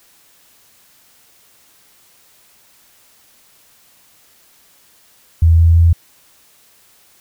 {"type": "tone with pitch steps", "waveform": "sine", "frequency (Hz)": [82.41, 83.18, 83.95], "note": ["E2", "E2", "E2"], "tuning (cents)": [0, 16, 32], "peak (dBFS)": -6, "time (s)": [5.42, 5.93], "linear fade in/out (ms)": 5, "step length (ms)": 170, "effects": ["white hiss -51 dBFS RMS until 7.2 s"]}